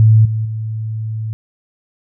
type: tone with level steps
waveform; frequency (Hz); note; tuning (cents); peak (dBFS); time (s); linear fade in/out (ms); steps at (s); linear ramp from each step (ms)
sine; 110; A2; 0; -5 / -15 / -19; 0-1.33; 0; 0.25 / 0.45; 5
effects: none